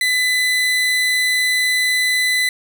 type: tone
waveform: 30% pulse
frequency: 2004 Hz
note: B6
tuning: 25 cents sharp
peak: -12 dBFS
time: 0.01-2.49 s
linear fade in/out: 2 ms
effects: none